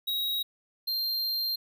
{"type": "tone pair in turn", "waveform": "square", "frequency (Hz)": [3818, 4181], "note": ["A#7", "C8"], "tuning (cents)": [41, -2], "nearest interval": "major second", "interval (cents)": 157, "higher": "second", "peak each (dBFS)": -28, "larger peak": "neither", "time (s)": [[0.07, 0.43], [0.87, 1.56]], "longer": "second", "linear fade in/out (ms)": 10, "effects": []}